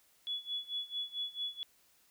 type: tone with tremolo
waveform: sine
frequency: 3400 Hz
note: G#7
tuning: 40 cents sharp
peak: -33 dBFS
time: 0.27-1.63 s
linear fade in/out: 0 ms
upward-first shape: sine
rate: 4.5 Hz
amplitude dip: 90%
effects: white hiss -68 dBFS RMS until 2.1 s